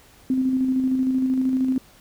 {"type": "tone with tremolo", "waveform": "sine", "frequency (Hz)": 260.1, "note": "C4", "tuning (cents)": -10, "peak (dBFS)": -17, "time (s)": [0.3, 1.78], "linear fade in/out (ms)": 2, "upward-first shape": "square", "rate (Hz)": 13, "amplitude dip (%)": 30, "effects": ["pink hiss -52 dBFS RMS until 2 s"]}